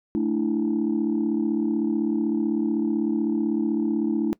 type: chord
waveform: sine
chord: A suspended fourth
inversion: none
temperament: equal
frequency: 220 / 293.7 / 329.6 Hz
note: A3 / D4 / E4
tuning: 0 / 0 / 0 cents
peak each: -24 dBFS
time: 0.15-4.33 s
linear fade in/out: 0 ms
effects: noise-tail reverb RT60 0.1 s tail -22 dB re dry + tanh soft clip ceiling -15 dBFS